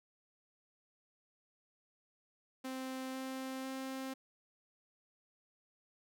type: tone with pitch steps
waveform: sawtooth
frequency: 261.1 / 262.9 / 264.7 Hz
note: C4 / C4 / C4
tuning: -3 / +8 / +20 cents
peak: -36 dBFS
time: 2.64-4.14 s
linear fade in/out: 10 ms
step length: 500 ms
effects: none